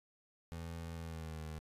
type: tone with pitch glide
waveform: 25% pulse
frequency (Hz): 83.2 to 78.08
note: E2 to D#2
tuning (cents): +17 to +7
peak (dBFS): -39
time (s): 0.52-1.59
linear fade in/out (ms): 0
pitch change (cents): -110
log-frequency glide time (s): 0.94-1.44
effects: resampled to 32000 Hz + 13-bit